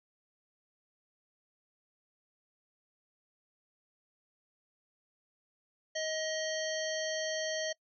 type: harmonic tone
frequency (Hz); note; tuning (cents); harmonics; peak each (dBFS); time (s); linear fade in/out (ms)
630; D#5; +21; 1 / 3 / 5 / 7 / 9 / 10; -35 / -40 / -42 / -43 / -45 / -45; 5.95-7.73; 10
effects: noise-tail reverb RT60 0.1 s tail -24 dB re dry